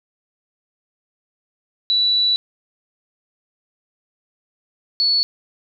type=tone pair in turn; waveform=sine; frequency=3947 / 4421 Hz; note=B7 / C#8; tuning=-2 / -5 cents; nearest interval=major second; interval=197 cents; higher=second; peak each=-14 dBFS; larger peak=neither; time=1.9-2.36 / 5-5.23 s; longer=first; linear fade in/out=0 ms; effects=none